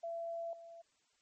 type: tone with level steps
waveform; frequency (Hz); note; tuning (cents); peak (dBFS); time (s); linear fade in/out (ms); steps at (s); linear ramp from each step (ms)
sine; 672; E5; +33; -38 / -50; 0.03-0.82; 10; 0.53; 2
effects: white hiss -75 dBFS RMS until 1.21 s + MP3 32 kbps

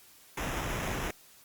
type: noise with sample-and-hold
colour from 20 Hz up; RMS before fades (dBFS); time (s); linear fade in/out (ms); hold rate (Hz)
pink; -34; 0.37-1.11; 5; 4410
effects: white hiss -57 dBFS RMS until 1.44 s + Opus 48 kbps

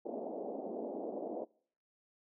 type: band-pass noise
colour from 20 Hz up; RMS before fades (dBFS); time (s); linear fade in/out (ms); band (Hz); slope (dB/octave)
white; -41; 0.05-1.45; 10; 220 to 710; 48
effects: noise-tail reverb RT60 0.6 s tail -26 dB re dry

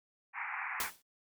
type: band-pass noise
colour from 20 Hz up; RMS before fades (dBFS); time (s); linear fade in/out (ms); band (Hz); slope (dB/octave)
white; -39; 0.33-0.91; 50; 780 to 2400; 96
type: noise with exponential decay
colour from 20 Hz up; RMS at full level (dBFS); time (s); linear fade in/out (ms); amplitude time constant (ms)
white; -32; 0.8-1.02; 2; 47
effects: MP3 96 kbps

